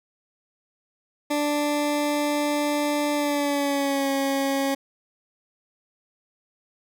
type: tone with pitch glide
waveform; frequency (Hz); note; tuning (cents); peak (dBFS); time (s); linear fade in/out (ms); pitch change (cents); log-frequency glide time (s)
20% pulse; 293.7 to 274; D4 to C#4; 0 to -20; -17; 1.3-4.75; 10; -120; 3.14-4.1
effects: none

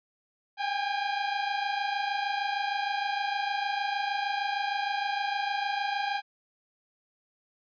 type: tone pair together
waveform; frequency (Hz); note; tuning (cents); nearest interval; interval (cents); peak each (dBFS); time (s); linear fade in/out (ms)
sawtooth; 793 / 819.5; G5 / G#5; +20 / -23; minor second; 57; -27; 0.57-6.22; 50
effects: resampled to 11025 Hz

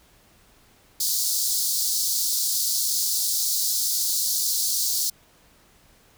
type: high-pass noise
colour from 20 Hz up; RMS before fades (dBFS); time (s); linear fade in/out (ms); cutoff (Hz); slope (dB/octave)
pink; -24; 1-5.1; 5; 4200; 48
effects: pink hiss -57 dBFS RMS until 6.17 s

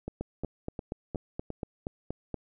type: two click trains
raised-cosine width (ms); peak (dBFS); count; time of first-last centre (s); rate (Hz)
2; -20 / -22; 10 / 5; 0.21-2.343 / 0.08-1.503; 4.22 / 2.81
effects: none

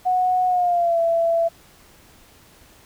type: tone with pitch glide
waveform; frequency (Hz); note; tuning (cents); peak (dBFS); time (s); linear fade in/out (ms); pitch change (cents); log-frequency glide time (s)
sine; 734 to 669.2; F#5 to E5; -14 to +26; -16; 0.05-1.49; 20; -160; 0.47-0.99
effects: pink hiss -51 dBFS RMS until 2.85 s

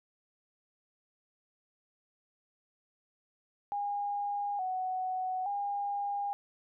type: tone with pitch steps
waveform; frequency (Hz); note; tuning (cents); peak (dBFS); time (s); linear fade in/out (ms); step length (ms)
sine; 814 / 744 / 809; G#5 / F#5 / G#5; -35 / +9 / -46; -31; 3.72-6.33; 0; 870
effects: none

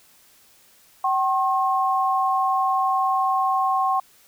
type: tone pair together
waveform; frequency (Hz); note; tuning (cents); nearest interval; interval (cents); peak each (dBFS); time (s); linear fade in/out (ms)
sine; 764 / 1075.5; G5 / C6; -45 / +47; tritone; 592; -21; 1.04-4; 5
effects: white hiss -55 dBFS RMS until 4.27 s

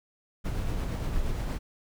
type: noise with tremolo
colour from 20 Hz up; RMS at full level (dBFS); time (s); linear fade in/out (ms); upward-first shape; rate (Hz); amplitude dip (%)
brown; -28; 0.44-1.59; 20; triangle; 8.6; 35
effects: none

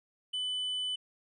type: tone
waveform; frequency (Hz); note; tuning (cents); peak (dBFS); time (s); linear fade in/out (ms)
triangle; 3000; F#7; +23; -30; 0.33-0.96; 10
effects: resampled to 24000 Hz

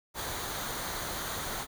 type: noise with comb filter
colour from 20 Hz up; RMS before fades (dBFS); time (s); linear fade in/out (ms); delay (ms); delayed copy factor
pink; -36; 0.14-1.67; 50; 0.38; -0.5
effects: none

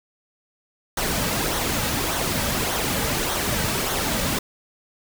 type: noise with flanger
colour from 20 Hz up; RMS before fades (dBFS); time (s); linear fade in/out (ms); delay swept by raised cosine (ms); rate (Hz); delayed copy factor
pink; -24; 0.97-4.39; 5; 0.4 to 2.9; 1.7; -0.5
effects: none

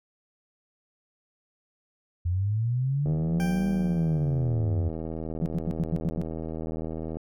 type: linear two-way sweep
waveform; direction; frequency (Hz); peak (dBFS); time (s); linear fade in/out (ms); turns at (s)
sine; up then down; 84.4 to 196 to 84.4; -23; 2.25-4.89; 10; 3.69
type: click train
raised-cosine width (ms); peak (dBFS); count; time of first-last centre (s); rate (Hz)
2; -21; 331; 3.06-7.17; 80.3
type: tone with exponential decay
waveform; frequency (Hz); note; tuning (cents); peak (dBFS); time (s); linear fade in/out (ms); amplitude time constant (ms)
20% pulse; 786; G5; +4; -28; 3.4-4.55; 0; 250
type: tone bursts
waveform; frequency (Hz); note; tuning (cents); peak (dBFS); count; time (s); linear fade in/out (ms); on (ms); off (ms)
sine; 168.9; E3; +42; -23; 7; 5.42-6.215; 0; 39; 87
effects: none

